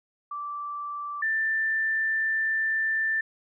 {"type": "tone pair in turn", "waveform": "sine", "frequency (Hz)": [1167, 1776], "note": ["D6", "A6"], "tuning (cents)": [-11, 16], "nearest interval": "perfect fifth", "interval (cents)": 727, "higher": "second", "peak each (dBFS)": [-31, -23], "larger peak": "second", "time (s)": [[0.31, 1.22], [1.22, 3.21]], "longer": "second", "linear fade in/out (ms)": 5, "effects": []}